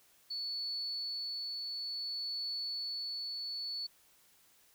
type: tone with tremolo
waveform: sine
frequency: 4440 Hz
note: C#8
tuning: 2 cents sharp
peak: -35 dBFS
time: 0.3-3.87 s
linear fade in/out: 10 ms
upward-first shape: triangle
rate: 0.57 Hz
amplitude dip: 25%
effects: white hiss -66 dBFS RMS until 4.74 s